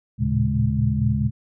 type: tone cluster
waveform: sine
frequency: 78.3 / 114.2 / 118.7 / 140.1 / 209.2 Hz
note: D#2 / A#2 / A#2 / C#3 / G#3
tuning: +11 / -35 / +32 / +19 / +13 cents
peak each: -26 / -24 / -24 / -24 / -24 dBFS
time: 0.18-1.31 s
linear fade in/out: 50 ms
effects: none